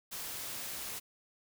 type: noise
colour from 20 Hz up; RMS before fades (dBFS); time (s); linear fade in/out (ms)
white; -41; 0.11-1; 20
effects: none